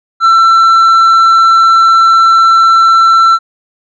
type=tone with tanh clipping; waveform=sine; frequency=1342 Hz; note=E6; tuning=31 cents sharp; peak=-4 dBFS; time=0.2-3.39 s; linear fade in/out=50 ms; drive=5 dB; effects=none